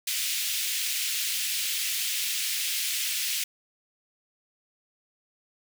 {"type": "high-pass noise", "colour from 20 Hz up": "pink", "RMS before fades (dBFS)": -29, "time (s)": [0.07, 3.44], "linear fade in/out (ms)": 5, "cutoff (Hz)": 2400, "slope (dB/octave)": 24, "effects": []}